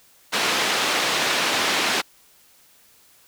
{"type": "band-pass noise", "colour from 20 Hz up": "white", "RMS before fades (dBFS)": -22, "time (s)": [0.32, 2.02], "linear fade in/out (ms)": 20, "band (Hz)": [230, 3700], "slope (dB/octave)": 12, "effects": ["white hiss -55 dBFS RMS until 3.27 s"]}